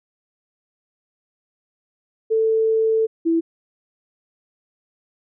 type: tone pair in turn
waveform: sine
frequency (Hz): 443.8 / 330.2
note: A4 / E4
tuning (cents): +15 / +3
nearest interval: perfect fourth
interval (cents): 512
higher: first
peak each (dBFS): -15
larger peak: neither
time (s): 2.3-3.07 / 3.25-3.41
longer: first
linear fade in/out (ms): 20
effects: none